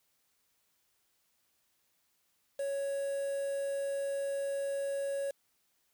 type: tone with quantisation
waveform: triangle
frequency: 555 Hz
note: C#5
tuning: 2 cents sharp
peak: -30 dBFS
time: 2.59-5.31 s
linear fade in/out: 5 ms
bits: 8
effects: white hiss -75 dBFS RMS until 5.93 s